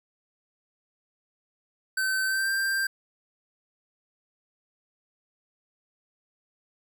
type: tone with pitch glide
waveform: square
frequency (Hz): 1537 to 1579.3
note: G6 to G6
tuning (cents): -35 to +12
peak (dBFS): -25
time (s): 1.97-2.87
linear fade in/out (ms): 5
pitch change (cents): +47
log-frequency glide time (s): 2.26-2.49
effects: none